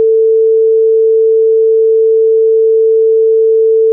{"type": "tone", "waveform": "sine", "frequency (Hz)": 445.3, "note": "A4", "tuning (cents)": 21, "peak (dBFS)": -5, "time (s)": [0, 3.92], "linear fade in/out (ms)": 0, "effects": []}